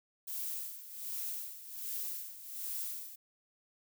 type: noise with tremolo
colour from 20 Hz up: violet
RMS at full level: -38 dBFS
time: 0.27-3.16 s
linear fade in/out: 10 ms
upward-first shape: sine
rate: 1.3 Hz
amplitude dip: 75%
effects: none